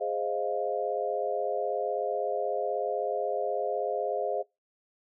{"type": "chord", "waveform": "sine", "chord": "F minor seventh", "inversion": "first", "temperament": "equal", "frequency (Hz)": [415.3, 523.3, 622.3, 698.5], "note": ["Ab4", "C5", "Eb5", "F5"], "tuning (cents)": [0, 0, 0, 0], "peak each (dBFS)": -33, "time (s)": [0, 4.43], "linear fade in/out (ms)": 20, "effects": ["noise-tail reverb RT60 0.2 s tail -22 dB re dry"]}